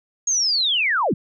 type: linear sweep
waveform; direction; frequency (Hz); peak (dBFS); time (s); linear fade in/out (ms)
sine; down; 6645 to 119.3; -17; 0.27-1.14; 5
effects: none